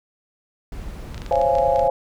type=noise; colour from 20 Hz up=brown; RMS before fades=-33 dBFS; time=0.72-1.88 s; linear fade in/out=2 ms
type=clicks; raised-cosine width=0.2 ms; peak=-19 dBFS; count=11; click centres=1.145 / 1.179 / 1.219 / 1.263 / 1.325 / 1.356 / 1.415 / 1.553 / 1.585 / 1.76 / 1.794 s
type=chord; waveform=sine; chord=Db major seventh; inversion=third; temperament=equal with one note detuned; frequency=523.3 / 554.4 / 682.9 / 830.6 Hz; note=C5 / Db5 / F5 / Ab5; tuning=0 / 0 / -39 / 0 cents; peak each=-21 dBFS; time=1.31-1.9 s; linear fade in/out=2 ms
effects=none